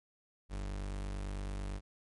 40% pulse tone, 49 Hz, G1, in tune, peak -36 dBFS, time 0.49-1.81 s, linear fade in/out 50 ms, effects MP3 48 kbps

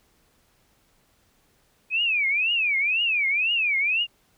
sine tone with vibrato, 2473 Hz, D#7, 11 cents flat, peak -20 dBFS, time 1.9-4.07 s, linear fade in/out 50 ms, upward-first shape triangle, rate 2 Hz, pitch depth 280 cents each way, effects pink hiss -64 dBFS RMS until 4.37 s

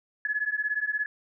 sine beating tone pair, 1694 / 1711 Hz, G#6 / A6, +34 / -49 cents, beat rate 17 Hz, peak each -29 dBFS, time 0.25-1.06 s, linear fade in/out 2 ms, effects none

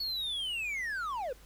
triangle linear sweep, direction down, 4435 to 466.6 Hz, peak -31 dBFS, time 0-1.33 s, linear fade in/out 5 ms, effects added 50 Hz sine -54 dBFS peak until 1.45 s + pink hiss -59 dBFS RMS until 1.45 s

